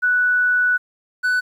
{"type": "tone pair in turn", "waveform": ["sine", "triangle"], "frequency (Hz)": [1480, 1492], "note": ["F#6", "F#6"], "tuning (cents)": [0, 14], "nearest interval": "unison", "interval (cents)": 14, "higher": "second", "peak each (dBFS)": -14, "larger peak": "neither", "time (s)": [[0.02, 0.78], [1.23, 1.41]], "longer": "first", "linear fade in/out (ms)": 20, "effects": ["9-bit"]}